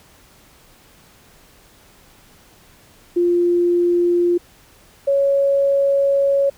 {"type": "tone pair in turn", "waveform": "sine", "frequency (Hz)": [349.2, 555.8], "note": ["F4", "C#5"], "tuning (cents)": [0, 4], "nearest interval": "minor sixth", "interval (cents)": 804, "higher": "second", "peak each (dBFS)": -13, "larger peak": "neither", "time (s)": [[3.16, 4.38], [5.07, 6.5]], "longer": "second", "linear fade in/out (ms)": 10, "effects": ["pink hiss -50 dBFS RMS until 6.57 s"]}